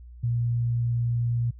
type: tone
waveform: sine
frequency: 118.7 Hz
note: A#2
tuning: 32 cents sharp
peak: -22 dBFS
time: 0.23-1.51 s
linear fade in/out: 10 ms
effects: added 60 Hz sine -42 dBFS peak until 1.59 s